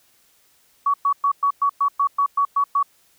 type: tone bursts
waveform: sine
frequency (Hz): 1127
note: C#6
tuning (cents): +28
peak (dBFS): -15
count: 11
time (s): 0.86-2.829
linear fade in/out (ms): 5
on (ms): 79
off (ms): 110
effects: white hiss -59 dBFS RMS until 3.18 s